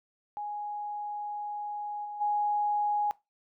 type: tone with level steps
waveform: sine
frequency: 830.6 Hz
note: G#5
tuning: in tune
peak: -33 / -36 / -25 dBFS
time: 0.37-3.11 s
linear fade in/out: 0 ms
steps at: 2.04 / 2.2 s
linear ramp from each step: 20 ms
effects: noise-tail reverb RT60 0.2 s tail -19 dB re dry